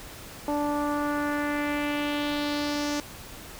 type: tone with low-pass filter sweep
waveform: sawtooth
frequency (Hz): 292.5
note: D4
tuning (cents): -7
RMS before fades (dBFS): -28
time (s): 0.48-3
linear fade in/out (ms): 0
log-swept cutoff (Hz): 840 to 6300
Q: 2.4
effects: pink hiss -43 dBFS RMS until 3.59 s